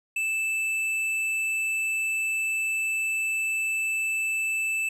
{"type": "tone with hard clipping", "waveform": "triangle", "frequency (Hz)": 2637, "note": "E7", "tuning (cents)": 0, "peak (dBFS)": -26, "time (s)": [0.16, 4.89], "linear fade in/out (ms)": 5, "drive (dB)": 11, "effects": []}